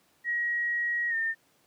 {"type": "tone with pitch glide", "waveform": "sine", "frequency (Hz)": [1900, 1812.1], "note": ["A#6", "A#6"], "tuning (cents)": [33, -49], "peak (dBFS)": -26, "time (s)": [0.24, 1.35], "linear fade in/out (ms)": 50, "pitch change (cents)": -82, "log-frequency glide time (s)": [1.09, 1.15], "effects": ["pink hiss -66 dBFS RMS until 1.66 s", "high-pass 150 Hz 12 dB/octave"]}